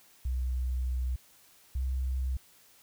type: tone pair in turn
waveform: sine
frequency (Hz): 63 / 64.73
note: B1 / C2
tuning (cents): +35 / -18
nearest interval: unison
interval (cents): 47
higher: second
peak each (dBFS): -28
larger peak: neither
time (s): 0.25-1.16 / 1.75-2.37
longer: first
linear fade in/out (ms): 5
effects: white hiss -60 dBFS RMS until 2.82 s